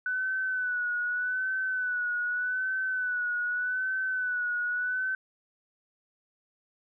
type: tone with vibrato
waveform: sine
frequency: 1492 Hz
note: F#6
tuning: 14 cents sharp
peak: -27 dBFS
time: 0.06-5.15 s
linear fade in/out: 2 ms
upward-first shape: sine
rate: 0.83 Hz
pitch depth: 46 cents each way
effects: none